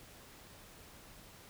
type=silence; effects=pink hiss -56 dBFS RMS until 1.49 s